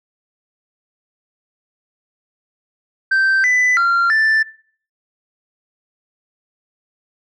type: tone with pitch steps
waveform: sine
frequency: 1559 / 1996 / 1382 / 1766 Hz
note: G6 / B6 / F6 / A6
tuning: -10 / +18 / -19 / +6 cents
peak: -9 dBFS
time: 3.11-4.43 s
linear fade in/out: 10 ms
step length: 330 ms
effects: noise-tail reverb RT60 0.5 s tail -22 dB re dry + tanh soft clip ceiling -11 dBFS